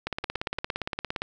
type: two click trains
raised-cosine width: 0.3 ms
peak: -13 / -17 dBFS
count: 21 / 5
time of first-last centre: 0.07-1.219 / 0.24-0.7 s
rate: 17.4 / 8.69 Hz
effects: none